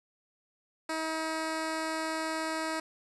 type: tone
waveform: 10% pulse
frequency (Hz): 319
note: D#4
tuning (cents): +43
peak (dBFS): -23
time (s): 0.89-2.8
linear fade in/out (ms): 5
effects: resampled to 24000 Hz + 9-bit